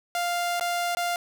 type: tone with dropouts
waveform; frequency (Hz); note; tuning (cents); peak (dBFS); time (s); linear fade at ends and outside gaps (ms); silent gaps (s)
sawtooth; 698.5; F5; 0; -21; 0.15-1.16; 1; 0.597-0.609 / 0.95-0.97
effects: none